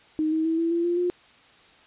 sine tone with pitch steps, 311.1 / 318 / 325.1 / 332.3 / 339.6 / 347.2 / 354.9 Hz, D#4 / D#4 / E4 / E4 / F4 / F4 / F4, 0 / +38 / -24 / +14 / -48 / -10 / +28 cents, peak -21 dBFS, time 0.19-1.1 s, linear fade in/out 0 ms, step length 130 ms, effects white hiss -54 dBFS RMS until 1.86 s + resampled to 8000 Hz

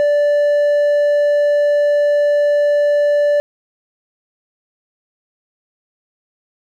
sine tone with hard clipping, 584 Hz, D5, 10 cents flat, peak -12 dBFS, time 0-3.4 s, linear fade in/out 0 ms, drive 3 dB, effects none

